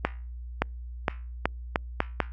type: accelerating click train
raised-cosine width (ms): 0.5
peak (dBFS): -7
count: 7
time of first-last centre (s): 0.05-2.203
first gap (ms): 570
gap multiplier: 0.81
effects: added 60 Hz sine -36 dBFS peak until 2.32 s + Opus 48 kbps